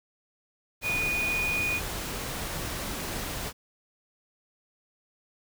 sine tone in noise, 2462 Hz, D#7, 19 cents flat, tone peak -26 dBFS, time 0.82-1.81 s, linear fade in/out 50 ms, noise pink, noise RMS -34 dBFS, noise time 0.81-3.53 s, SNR +5 dB, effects none

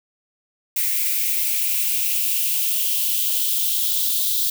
violet noise with high-pass filter sweep, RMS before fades -21 dBFS, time 0.76-4.5 s, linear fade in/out 5 ms, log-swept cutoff 2100 to 3700 Hz, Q 4.4, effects none

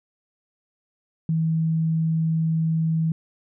sine tone, 161.4 Hz, E3, 36 cents flat, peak -19 dBFS, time 1.29-3.12 s, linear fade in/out 2 ms, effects none

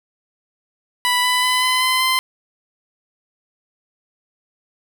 15% pulse tone with pitch steps, 988 / 997.2 / 1006.4 / 1015.8 / 1025.2 / 1034.7 Hz, B5 / B5 / B5 / B5 / C6 / C6, 0 / +16 / +32 / +48 / -36 / -20 cents, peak -9 dBFS, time 1.05-2.19 s, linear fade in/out 0 ms, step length 190 ms, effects none

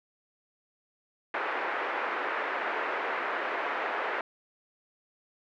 white band-pass noise, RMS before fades -32 dBFS, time 1.34-4.21 s, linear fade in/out 2 ms, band 360 to 1900 Hz, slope 24 dB/octave, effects none

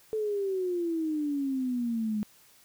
sine exponential sweep, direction down, 440 to 207.7 Hz, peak -27 dBFS, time 0.13-2.23 s, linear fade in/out 0 ms, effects white hiss -59 dBFS RMS until 2.64 s

